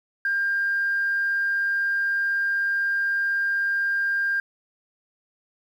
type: tone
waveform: sine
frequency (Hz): 1599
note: G6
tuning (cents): +34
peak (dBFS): -20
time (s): 0.25-4.4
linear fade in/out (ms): 2
effects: tanh soft clip ceiling -16 dBFS + 9-bit